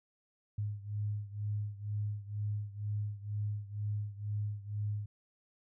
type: beating tone pair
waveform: sine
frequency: 103.4 / 105.5 Hz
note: G#2 / G#2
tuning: -7 / +28 cents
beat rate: 2.1 Hz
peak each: -36 / -39 dBFS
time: 0.58-5.06 s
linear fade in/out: 5 ms
effects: none